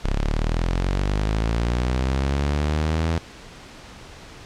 sawtooth linear sweep, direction up, 32.7 to 83.1 Hz, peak -16 dBFS, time 0.04-3.18 s, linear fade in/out 0 ms, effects pink hiss -42 dBFS RMS until 4.45 s + low-pass 6000 Hz 12 dB/octave

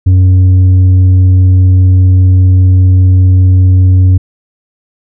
sine tone with tanh clipping, 92.5 Hz, F#2, in tune, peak -3 dBFS, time 0.06-4.18 s, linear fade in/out 10 ms, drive 4 dB, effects none

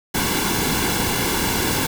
pink noise with comb filter, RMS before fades -21 dBFS, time 0.14-1.87 s, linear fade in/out 10 ms, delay 1.6 ms, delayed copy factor -0.6, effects none

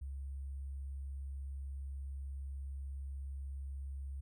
sine tone with sample-and-hold, 68.3 Hz, C#2, 25 cents flat, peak -40 dBFS, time 0.01-4.21 s, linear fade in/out 10 ms, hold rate 8820 Hz, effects none

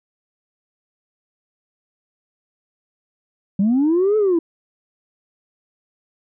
sine linear two-way sweep, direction up then down, 186.4 to 437.3 to 321 Hz, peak -12 dBFS, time 3.59-4.39 s, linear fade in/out 5 ms, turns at 4.17 s, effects tanh soft clip ceiling -11 dBFS

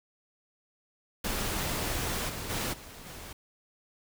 pink noise with level steps, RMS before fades -32 / -38 / -32 / -47 / -44 dBFS, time 1.24-3.33 s, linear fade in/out 5 ms, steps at 2.28 / 2.49 / 2.72 / 3.05 s, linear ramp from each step 20 ms, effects none

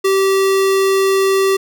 square tone, 387.3 Hz, G4, 21 cents flat, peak -12 dBFS, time 0.04-1.57 s, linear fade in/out 10 ms, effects none

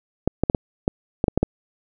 clicks, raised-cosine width 2 ms, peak -4 dBFS, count 9, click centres 0.276 / 0.436 / 0.499 / 0.548 / 0.879 / 1.241 / 1.282 / 1.376 / 1.43 s, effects none

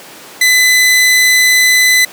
sawtooth tone, 2009 Hz, B6, 29 cents sharp, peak -3 dBFS, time 0.41-2.05 s, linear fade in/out 5 ms, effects pink hiss -33 dBFS RMS until 2.12 s + high-pass 300 Hz 12 dB/octave

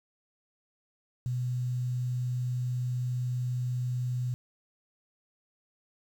sine tone with quantisation, 124.5 Hz, B2, 14 cents sharp, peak -28 dBFS, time 1.26-4.34 s, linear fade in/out 0 ms, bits 9, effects none

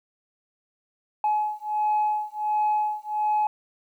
sine beating tone pair, 847 / 848.4 Hz, G#5 / G#5, +34 / +37 cents, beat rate 1.4 Hz, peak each -24 dBFS, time 1.24-3.47 s, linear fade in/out 2 ms, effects tanh soft clip ceiling -17 dBFS + 10-bit

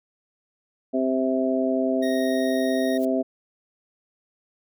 harmonic tone, 130.81 Hz, C3, in tune, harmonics 2 / 3 / 4 / 5, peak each -23 / -28 / -30 / -25 dBFS, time 0.93-3.23 s, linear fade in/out 20 ms
25% pulse tone, 1869 Hz, A#6, 4 cents sharp, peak -30 dBFS, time 2.02-2.98 s, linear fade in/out 10 ms
blue noise with exponential growth, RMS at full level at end -40 dBFS, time 2.87-3.05 s, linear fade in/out 2 ms, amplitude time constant 37 ms
effects none

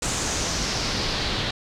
pink noise with low-pass filter sweep, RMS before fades -26 dBFS, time 0.02-1.51 s, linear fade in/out 5 ms, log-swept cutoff 7600 to 3800 Hz, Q 2.8, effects none

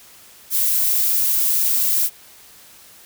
violet noise, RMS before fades -18 dBFS, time 0.5-2.1 s, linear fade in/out 50 ms, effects white hiss -46 dBFS RMS until 3.05 s

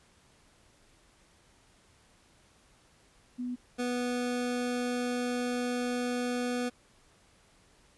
sine / 25% pulse tone pair in turn, 247.2 / 245.8 Hz, B3 / B3, +2 / -8 cents, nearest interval unison, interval 10 cents, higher first, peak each -32 / -26 dBFS, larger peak second, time 3.38-3.56 / 3.78-6.7 s, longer second, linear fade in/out 20 ms, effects pink hiss -63 dBFS RMS until 7.97 s + resampled to 24000 Hz

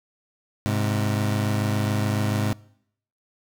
25% pulse tone pair together, 104.2 / 131.28 Hz, G#2 / C3, +6 / +6 cents, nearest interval major third, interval 400 cents, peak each -19 / -24 dBFS, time 0.66-2.53 s, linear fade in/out 0 ms, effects noise-tail reverb RT60 0.7 s tail -23 dB re dry

